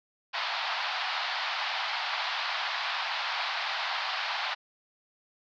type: band-pass noise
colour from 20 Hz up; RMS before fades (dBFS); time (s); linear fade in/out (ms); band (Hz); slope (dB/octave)
pink; -32; 0.33-4.55; 20; 720 to 4700; 48
effects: none